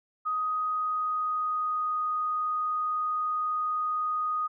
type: tone with pitch glide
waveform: sine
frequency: 1252 to 1241.9 Hz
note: D#6 to D#6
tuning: +10 to -4 cents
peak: -26 dBFS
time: 0.25-4.48 s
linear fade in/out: 20 ms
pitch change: -14 cents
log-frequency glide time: 0.53-2.02 s
effects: none